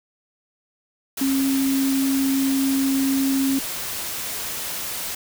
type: tone in noise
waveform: sine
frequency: 270 Hz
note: C#4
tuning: 45 cents flat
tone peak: -18 dBFS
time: 1.21-3.59 s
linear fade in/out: 5 ms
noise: white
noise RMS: -29 dBFS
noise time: 1.17-5.15 s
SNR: +8 dB
effects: none